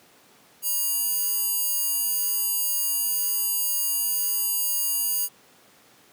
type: tone with high-pass filter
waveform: square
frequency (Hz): 953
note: A#5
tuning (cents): +38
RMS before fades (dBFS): -25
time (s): 0.62-5.29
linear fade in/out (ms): 50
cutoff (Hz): 11000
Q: 0.57
effects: pink hiss -55 dBFS RMS until 6.12 s + high-pass 200 Hz 12 dB/octave